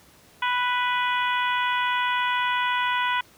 harmonic tone with a mistuned harmonic, 494 Hz, B4, in tune, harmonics 2 / 3 / 4 / 5 / 6 / 7, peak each -24 / -28 / -30 / -32 / -34 / -35 dBFS, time 0.42-3.21 s, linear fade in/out 5 ms, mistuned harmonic 7, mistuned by -45 cents, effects pink hiss -54 dBFS RMS until 3.37 s + high-pass 60 Hz 12 dB/octave

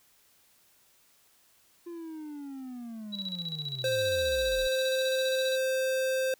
triangle linear sweep, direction down, 347.9 to 30.23 Hz, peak -36 dBFS, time 1.86-4.68 s, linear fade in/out 10 ms
sine tone with tremolo, 3909 Hz, B7, 19 cents flat, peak -32 dBFS, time 3.12-5.58 s, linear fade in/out 20 ms, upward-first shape square, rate 15 Hz, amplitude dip 75%
square tone, 523.3 Hz, C5, in tune, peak -27 dBFS, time 3.84-6.34 s, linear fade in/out 2 ms
effects white hiss -64 dBFS RMS until 6.39 s

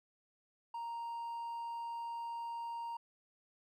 triangle tone with hard clipping, 932.3 Hz, A#5, in tune, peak -40 dBFS, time 0.74-2.97 s, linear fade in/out 5 ms, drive 5 dB, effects none

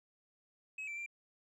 sine tone with pitch steps, 2561 / 2337 / 2367 Hz, D#7 / D7 / D7, +49 / -9 / +13 cents, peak -37 dBFS, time 0.78-1.062 s, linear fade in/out 5 ms, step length 94 ms, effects tanh soft clip ceiling -39 dBFS

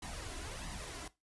pink noise with flanger, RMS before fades -44 dBFS, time 0.02-1.08 s, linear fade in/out 5 ms, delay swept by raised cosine 1 to 3 ms, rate 1.5 Hz, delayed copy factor +0.6, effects noise-tail reverb RT60 0.2 s tail -17 dB re dry + resampled to 24000 Hz

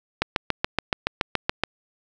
click train, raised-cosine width 0.3 ms, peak -4 dBFS, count 11, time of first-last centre 0.22-1.636 s, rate 7.06 Hz, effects none

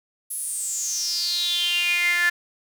sawtooth tone with high-pass filter sweep, 349.5 Hz, F4, 1 cent sharp, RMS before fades -24 dBFS, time 0.3-2.3 s, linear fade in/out 10 ms, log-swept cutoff 11000 to 1700 Hz, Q 9.2, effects none

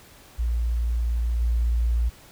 sine tone with level steps, 58.27 Hz, A#1, in tune, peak -21 / -19 dBFS, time 0.38-2.1 s, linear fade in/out 20 ms, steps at 1.4 s, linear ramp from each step 10 ms, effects pink hiss -50 dBFS RMS until 2.31 s

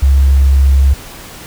sine tone, 68.2 Hz, C#2, 28 cents flat, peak -5 dBFS, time 0.02-0.94 s, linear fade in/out 10 ms, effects pink hiss -32 dBFS RMS until 1.46 s

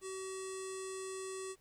square tone with low-pass filter, 380 Hz, F#4, 46 cents sharp, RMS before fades -43 dBFS, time 0.01-1.56 s, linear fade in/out 50 ms, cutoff 8300 Hz, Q 7.1, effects pink hiss -71 dBFS RMS until 1.6 s

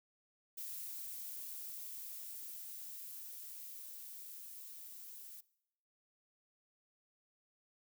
violet noise with level ramp, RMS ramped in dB -45 to -52 dBFS, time 0.57-5.41 s, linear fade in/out 10 ms, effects noise-tail reverb RT60 0.8 s tail -21 dB re dry

